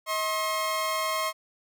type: tone pair together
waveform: sawtooth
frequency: 636.2 / 1070 Hz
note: D#5 / C6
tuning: +38 / +38 cents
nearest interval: major sixth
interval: 900 cents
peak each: -27 / -24 dBFS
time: 0.06-1.33 s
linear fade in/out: 50 ms
effects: none